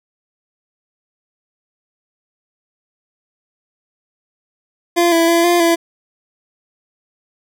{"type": "tone with pitch steps", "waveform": "25% pulse", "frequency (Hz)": [344.6, 332.7, 338, 348, 336.2], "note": ["F4", "E4", "E4", "F4", "E4"], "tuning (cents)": [-23, 16, 43, -6, 34], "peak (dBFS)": -7, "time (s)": [4.96, 5.76], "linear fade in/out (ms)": 20, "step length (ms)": 160, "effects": []}